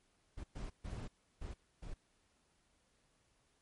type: noise bursts at uneven times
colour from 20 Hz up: brown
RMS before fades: -44 dBFS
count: 5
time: 0.37-0.44 / 0.55-0.7 / 0.84-1.08 / 1.41-1.54 / 1.82-1.94 s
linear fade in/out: 10 ms
effects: pink hiss -75 dBFS RMS until 3.61 s + MP3 48 kbps